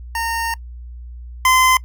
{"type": "tone pair in turn", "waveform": "25% pulse", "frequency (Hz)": [918, 1030.4], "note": ["A#5", "C6"], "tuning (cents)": [-27, -27], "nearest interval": "major second", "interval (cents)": 200, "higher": "second", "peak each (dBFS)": [-16, -7], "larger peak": "second", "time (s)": [[0.15, 0.54], [1.45, 1.77]], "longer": "first", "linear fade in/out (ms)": 2, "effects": ["noise-tail reverb RT60 0.1 s tail -24 dB re dry", "added 60 Hz sine -31 dBFS peak until 1.84 s"]}